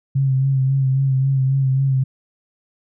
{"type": "tone with vibrato", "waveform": "sine", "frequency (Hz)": 134.1, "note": "C3", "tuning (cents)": 43, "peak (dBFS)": -14, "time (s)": [0.15, 2.04], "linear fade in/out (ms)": 10, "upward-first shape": "sine", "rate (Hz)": 3.7, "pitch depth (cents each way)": 35, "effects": []}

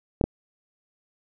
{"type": "clicks", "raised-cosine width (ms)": 2, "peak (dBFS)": -9, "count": 2, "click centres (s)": [0.212, 0.24], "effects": []}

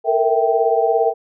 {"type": "tone cluster", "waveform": "sine", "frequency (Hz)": [450.7, 468.1, 657, 781], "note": ["A4", "A#4", "E5", "G5"], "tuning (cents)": [42, 7, -6, -7], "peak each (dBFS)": -19, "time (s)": [0.04, 1.14], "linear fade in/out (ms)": 50, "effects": []}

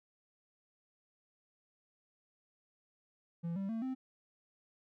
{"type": "tone with pitch steps", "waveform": "triangle", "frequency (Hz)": [168.9, 195.14, 225.5, 260.5], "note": ["E3", "G3", "A3", "C4"], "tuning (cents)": [42, -8, 43, -7], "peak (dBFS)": -33, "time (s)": [3.43, 3.95], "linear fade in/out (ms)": 20, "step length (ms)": 130, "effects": []}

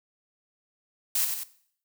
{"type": "noise with echo", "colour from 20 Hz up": "blue", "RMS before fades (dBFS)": -25, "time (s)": [1.15, 1.25], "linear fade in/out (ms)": 5, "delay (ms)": 93, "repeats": 2, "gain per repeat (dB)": -5, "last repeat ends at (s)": 1.436, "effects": ["noise-tail reverb RT60 0.6 s tail -17 dB re dry"]}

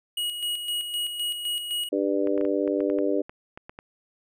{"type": "tone with tremolo", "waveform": "square", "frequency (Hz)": 2900, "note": "F#7", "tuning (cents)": -35, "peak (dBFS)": -26, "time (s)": [0.17, 1.89], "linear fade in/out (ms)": 5, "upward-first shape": "square", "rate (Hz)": 3.9, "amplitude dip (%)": 50}
{"type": "harmonic tone", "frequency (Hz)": 98.8, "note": "G2", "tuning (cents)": 14, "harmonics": [3, 4, 5, 6], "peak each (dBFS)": [-26, -27, -28, -29], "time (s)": [1.92, 3.22], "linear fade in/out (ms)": 10}
{"type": "clicks", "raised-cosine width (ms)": 0.5, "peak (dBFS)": -25, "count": 12, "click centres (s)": [2.272, 2.378, 2.411, 2.451, 2.677, 2.805, 2.9, 2.987, 3.295, 3.575, 3.695, 3.789]}
{"effects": []}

